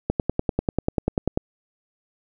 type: click train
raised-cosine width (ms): 2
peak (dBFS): -7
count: 14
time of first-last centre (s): 0.1-1.375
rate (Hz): 10.2
effects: none